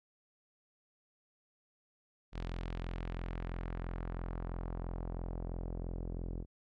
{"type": "tone with low-pass filter sweep", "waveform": "sawtooth", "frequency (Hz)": 43, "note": "F1", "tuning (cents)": -26, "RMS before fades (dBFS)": -40, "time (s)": [2.32, 6.46], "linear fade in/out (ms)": 50, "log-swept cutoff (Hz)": [4200, 400], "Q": 1.1, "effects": []}